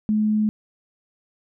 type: tone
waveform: sine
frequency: 213.7 Hz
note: G#3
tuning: 50 cents sharp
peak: -17 dBFS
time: 0.09-0.49 s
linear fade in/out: 0 ms
effects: none